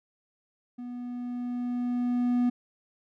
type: tone with level ramp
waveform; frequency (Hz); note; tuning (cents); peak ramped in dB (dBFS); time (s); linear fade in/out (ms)
triangle; 244.7; B3; -16; -34 to -19; 0.78-2.5; 10
effects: none